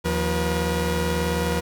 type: tone cluster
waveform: sawtooth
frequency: 78.6 / 177.1 / 481.5 Hz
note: D#2 / F3 / B4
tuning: +18 / +24 / -44 cents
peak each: -22 dBFS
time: 0.04-1.61 s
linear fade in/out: 20 ms
effects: none